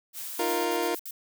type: noise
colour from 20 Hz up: blue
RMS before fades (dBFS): -37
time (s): 0.13-0.62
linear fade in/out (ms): 50
type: chord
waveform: 25% pulse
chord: Eb suspended second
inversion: none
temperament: equal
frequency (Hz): 311.1 / 349.2 / 466.2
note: Eb4 / F4 / Bb4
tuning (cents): 0 / 0 / 0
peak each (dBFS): -30 / -25 / -26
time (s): 0.39-0.95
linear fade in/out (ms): 5
type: noise bursts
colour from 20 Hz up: violet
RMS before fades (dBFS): -38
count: 6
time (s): 0.48-1.109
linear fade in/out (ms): 2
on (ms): 54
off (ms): 61
effects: none